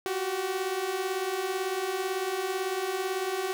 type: beating tone pair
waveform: sawtooth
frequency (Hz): 364.3 / 382.3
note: F#4 / G4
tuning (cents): -27 / -43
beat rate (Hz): 18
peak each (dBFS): -30 / -26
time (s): 0.06-3.53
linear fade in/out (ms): 0
effects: none